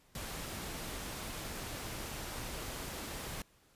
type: noise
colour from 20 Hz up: pink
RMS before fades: -42 dBFS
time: 0.15-3.42 s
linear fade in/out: 2 ms
effects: pink hiss -67 dBFS RMS until 3.75 s + resampled to 32000 Hz